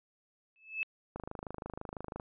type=tone with exponential growth; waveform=sine; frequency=2611 Hz; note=E7; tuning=17 cents flat; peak=-28 dBFS; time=0.56-0.83 s; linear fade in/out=0 ms; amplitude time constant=57 ms
type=click train; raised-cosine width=1 ms; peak=-26 dBFS; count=28; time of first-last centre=1.16-2.198 s; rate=26 Hz
effects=resampled to 8000 Hz